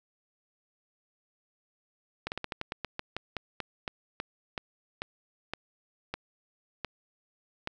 slowing click train, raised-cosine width 0.3 ms, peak -17 dBFS, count 20, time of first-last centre 2.27-7.674 s, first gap 49 ms, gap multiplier 1.17, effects none

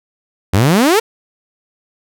sawtooth exponential sweep, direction up, 87.31 to 476.1 Hz, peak -5 dBFS, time 0.53-1 s, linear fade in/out 10 ms, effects none

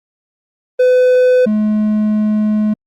triangle tone pair in turn, 504 / 212.9 Hz, B4 / G#3, +35 / +43 cents, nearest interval octave + minor third, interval 1492 cents, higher first, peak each -5 / -9 dBFS, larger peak first, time 0.79-1.46 / 1.46-2.74 s, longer second, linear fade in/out 10 ms, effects Opus 32 kbps

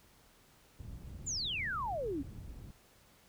white low-pass noise, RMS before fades -47 dBFS, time 0.79-2.71 s, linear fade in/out 0 ms, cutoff 110 Hz, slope 12 dB/octave
sine exponential sweep, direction down, 7459 to 255.5 Hz, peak -34 dBFS, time 1.26-2.23 s, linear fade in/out 20 ms
effects pink hiss -64 dBFS RMS until 3.28 s

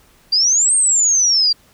sine exponential two-way sweep, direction up then down, 4675 to 8700 to 4675 Hz, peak -11 dBFS, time 0.32-1.53 s, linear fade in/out 10 ms, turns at 0.75 s, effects pink hiss -52 dBFS RMS until 1.73 s

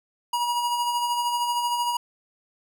square tone with tremolo, 960 Hz, B5, 49 cents flat, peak -22 dBFS, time 0.33-1.97 s, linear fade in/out 5 ms, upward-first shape sine, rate 13 Hz, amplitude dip 40%, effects none

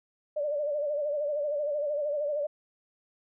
sine tone with vibrato, 587.3 Hz, D5, in tune, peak -27 dBFS, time 0.36-2.47 s, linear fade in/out 10 ms, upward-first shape sine, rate 13 Hz, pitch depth 67 cents each way, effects none

